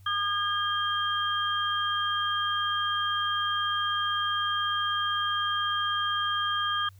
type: tone cluster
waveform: sine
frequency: 1217 / 1632 / 3198 Hz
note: D#6 / G#6 / G7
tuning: -39 / -31 / +34 cents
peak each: -28 / -32 / -30 dBFS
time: 0.06-6.89 s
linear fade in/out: 5 ms
effects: added 96 Hz sine -49 dBFS peak until 6.99 s + white hiss -65 dBFS RMS until 6.99 s